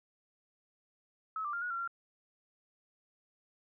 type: tone with pitch steps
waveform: sine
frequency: 1291 / 1180 / 1395 / 1453 / 1369 / 1378 Hz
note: E6 / D6 / F6 / F#6 / F6 / F6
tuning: -37 / +8 / -2 / -32 / -35 / -24 cents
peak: -34 dBFS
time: 1.36-1.876 s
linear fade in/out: 2 ms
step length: 86 ms
effects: none